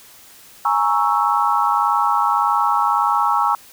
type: chord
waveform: sine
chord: A# half-diminished seventh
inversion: third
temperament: equal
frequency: 830.6 / 932.3 / 1108.7 / 1318.5 Hz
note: G#5 / A#5 / C#6 / E6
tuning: 0 / 0 / 0 / 0 cents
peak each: -20 dBFS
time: 0.65-3.55 s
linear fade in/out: 2 ms
effects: white hiss -45 dBFS RMS until 3.72 s